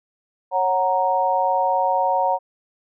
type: chord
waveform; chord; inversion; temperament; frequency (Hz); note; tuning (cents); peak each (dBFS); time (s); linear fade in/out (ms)
sine; F# major; second; equal with one note detuned; 549.9 / 740 / 932.3; C#5 / F#5 / A#5; -14 / 0 / 0; -23 / -21 / -20; 0.51-2.39; 50
effects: none